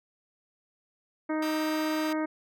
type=harmonic tone; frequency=311.1 Hz; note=D#4; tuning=in tune; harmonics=1 / 2 / 3 / 4 / 5 / 6 / 7; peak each=-28 / -34 / -38 / -40 / -42 / -44 / -45 dBFS; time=1.29-2.26 s; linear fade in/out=10 ms
type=chord; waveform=15% pulse; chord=E half-diminished seventh; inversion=second; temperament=just; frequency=949.3 / 1186.7 / 1318.5 / 1582.2 Hz; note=Bb5 / D6 / E6 / G6; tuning=+31 / +18 / 0 / +16 cents; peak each=-37 dBFS; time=1.42-2.13 s; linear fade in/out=5 ms
effects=none